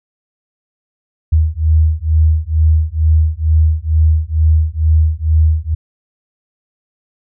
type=beating tone pair; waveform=sine; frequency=77.78 / 79.98 Hz; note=D#2 / D#2; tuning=0 / +48 cents; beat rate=2.2 Hz; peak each=-12 dBFS; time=1.32-5.75 s; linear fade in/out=10 ms; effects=none